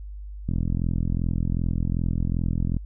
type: click train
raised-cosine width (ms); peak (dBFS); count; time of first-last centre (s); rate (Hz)
5; -13; 98; 0.49-2.767; 42.6
effects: added 50 Hz sine -34 dBFS peak until 2.85 s